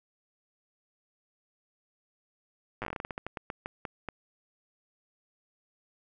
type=slowing click train; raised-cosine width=0.5 ms; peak=-20 dBFS; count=19; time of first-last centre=2.82-4.087 s; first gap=8 ms; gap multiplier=1.22; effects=none